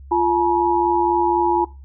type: tone cluster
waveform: sine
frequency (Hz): 346.5 / 853 / 957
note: F4 / G#5 / A#5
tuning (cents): -14 / +46 / +45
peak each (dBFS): -19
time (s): 0.11-1.65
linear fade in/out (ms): 10
effects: noise-tail reverb RT60 0.3 s tail -20 dB re dry + added 68 Hz sine -37 dBFS peak until 1.84 s